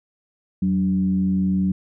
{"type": "tone with frequency modulation", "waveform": "sine", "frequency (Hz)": 187.6, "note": "F#3", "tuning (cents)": 24, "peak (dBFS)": -17, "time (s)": [0.62, 1.72], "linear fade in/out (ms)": 5, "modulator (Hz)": 101, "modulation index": 0.47, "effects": []}